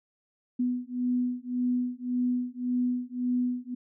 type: beating tone pair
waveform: sine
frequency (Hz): 246.9 / 248.7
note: B3 / B3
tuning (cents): 0 / +12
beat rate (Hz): 1.8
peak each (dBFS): -29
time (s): 0.59-3.75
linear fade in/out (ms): 10
effects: none